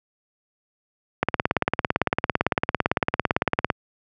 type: click train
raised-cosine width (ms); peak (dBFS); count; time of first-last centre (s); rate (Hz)
0.5; -3; 45; 1.23-3.702; 17.8
effects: high-pass 80 Hz 12 dB/octave